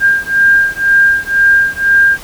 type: beating tone pair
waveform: sine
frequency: 1600 / 1602 Hz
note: G6 / G6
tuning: +35 / +37 cents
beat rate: 2 Hz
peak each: -10 dBFS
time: 0-2.18 s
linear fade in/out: 50 ms
effects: pink hiss -32 dBFS RMS until 2.23 s